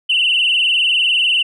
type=tone with vibrato; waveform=sine; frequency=2870 Hz; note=F7; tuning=47 cents sharp; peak=-11 dBFS; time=0.09-1.43 s; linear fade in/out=10 ms; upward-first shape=sine; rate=20 Hz; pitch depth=110 cents each way; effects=tanh soft clip ceiling -7 dBFS